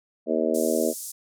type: harmonic tone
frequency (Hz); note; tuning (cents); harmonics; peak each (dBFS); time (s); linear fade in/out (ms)
79.6; D#2; +40; 3 / 4 / 5 / 6 / 7 / 8; -28 / -28 / -28 / -28 / -28 / -28; 0.26-0.94; 50
type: band-pass noise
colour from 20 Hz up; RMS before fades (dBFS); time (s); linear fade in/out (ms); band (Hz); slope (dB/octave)
white; -36; 0.54-1.12; 10; 5900 to 12000; 24
effects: none